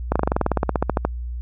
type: slowing click train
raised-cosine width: 1 ms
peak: -4 dBFS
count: 18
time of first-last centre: 0.12-1.05 s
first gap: 36 ms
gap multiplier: 1.05
effects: added 60 Hz sine -26 dBFS peak until 1.41 s